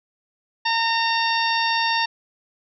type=harmonic tone; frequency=915 Hz; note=A#5; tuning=32 cents flat; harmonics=1 / 2 / 3 / 4 / 5 / 6; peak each=-22 / -25 / -27 / -28 / -29 / -30 dBFS; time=0.65-2.06 s; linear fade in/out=10 ms; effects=none

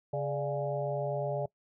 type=harmonic tone with a mistuned harmonic; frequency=139.2 Hz; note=C#3; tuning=8 cents sharp; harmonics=1 / 3 / 4 / 5 / 6; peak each=-35 / -38 / -33 / -39 / -43 dBFS; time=0.13-1.46 s; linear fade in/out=5 ms; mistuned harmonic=4; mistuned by=+94 cents; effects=noise-tail reverb RT60 0.1 s tail -22 dB re dry

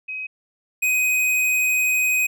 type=tone pair in turn; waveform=sine / square; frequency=2531 / 2508 Hz; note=D#7 / D#7; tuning=+29 / +13 cents; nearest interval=unison; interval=16 cents; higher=first; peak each=-27 / -18 dBFS; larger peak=second; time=0.08-0.27 / 0.82-2.27 s; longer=second; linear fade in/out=10 ms; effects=none

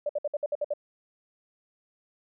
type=tone bursts; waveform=sine; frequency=587.3 Hz; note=D5; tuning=in tune; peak=-25 dBFS; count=8; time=0.06-0.737 s; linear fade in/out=5 ms; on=33 ms; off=59 ms; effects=none

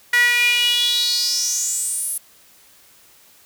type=tone with high-pass filter sweep; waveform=sawtooth; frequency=483.4 Hz; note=B4; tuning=37 cents flat; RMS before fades=-19 dBFS; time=0.13-2.18 s; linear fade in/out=5 ms; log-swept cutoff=1800 to 11000 Hz; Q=7.2; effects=white hiss -51 dBFS RMS until 3.45 s

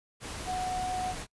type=tone in noise; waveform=sine; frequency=737 Hz; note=F#5; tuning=7 cents flat; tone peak=-30 dBFS; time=0.45-1.15 s; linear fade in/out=50 ms; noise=pink; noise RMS=-39 dBFS; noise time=0.2-1.27 s; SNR=+6 dB; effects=noise-tail reverb RT60 0.1 s tail -24 dB re dry + resampled to 24000 Hz

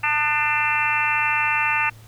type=harmonic tone with a mistuned harmonic; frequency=297.7 Hz; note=D4; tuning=24 cents sharp; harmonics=3 / 4 / 5 / 6 / 7 / 8 / 9; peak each=-25 / -27 / -28 / -27 / -28 / -27 / -23 dBFS; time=0.03-1.9 s; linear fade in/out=10 ms; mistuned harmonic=4; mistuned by=+36 cents; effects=added 110 Hz sine -43 dBFS peak until 2.07 s + pink hiss -51 dBFS RMS until 2.07 s

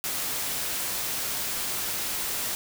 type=noise; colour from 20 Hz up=white; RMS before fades=-30 dBFS; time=0.04-2.55 s; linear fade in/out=0 ms; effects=none

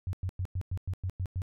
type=tone bursts; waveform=sine; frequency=92.3 Hz; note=F#2; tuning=4 cents flat; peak=-29 dBFS; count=9; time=0.07-1.419 s; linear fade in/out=0 ms; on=61 ms; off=100 ms; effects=none

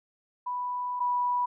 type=tone pair in turn; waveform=sine; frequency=987.8 / 981.5 Hz; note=B5 / B5; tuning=0 / -11 cents; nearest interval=unison; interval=11 cents; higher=first; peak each=-29 / -24 dBFS; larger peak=second; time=0.46-1 / 1-1.46 s; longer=first; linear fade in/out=10 ms; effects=none

